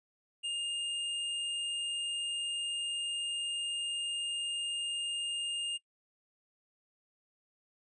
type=tone with hard clipping; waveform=sine; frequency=2822 Hz; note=F7; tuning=17 cents sharp; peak=-34 dBFS; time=0.43-5.78 s; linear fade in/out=20 ms; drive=18 dB; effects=noise-tail reverb RT60 0.1 s tail -22 dB re dry + resampled to 22050 Hz